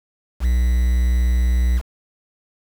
triangle tone with quantisation, 60.8 Hz, B1, 26 cents flat, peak -12 dBFS, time 0.4-1.82 s, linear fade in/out 50 ms, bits 6, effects none

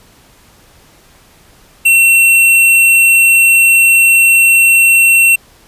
sine tone with sample-and-hold, 2715 Hz, F7, 50 cents flat, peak -4 dBFS, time 1.85-5.36 s, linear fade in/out 10 ms, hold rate 11025 Hz, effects pink hiss -45 dBFS RMS until 5.67 s + resampled to 32000 Hz

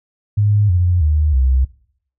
sine tone with pitch steps, 103.83 / 88.84 / 76.01 / 65.03 Hz, G#2 / F2 / D#2 / C2, 0 / +30 / -40 / -10 cents, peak -11 dBFS, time 0.37-1.65 s, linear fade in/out 10 ms, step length 320 ms, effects noise-tail reverb RT60 0.6 s tail -19 dB re dry

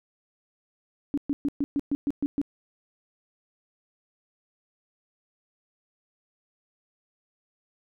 sine tone bursts, 284.2 Hz, C#4, 43 cents sharp, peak -22 dBFS, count 9, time 1.14-2.415 s, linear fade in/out 0 ms, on 35 ms, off 120 ms, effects none

